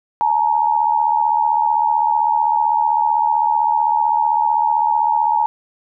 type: tone pair together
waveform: sine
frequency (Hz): 856.6 / 932.3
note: A5 / A#5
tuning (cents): -47 / 0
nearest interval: minor second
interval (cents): 147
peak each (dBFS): -16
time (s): 0.21-5.46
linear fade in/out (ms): 0
effects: none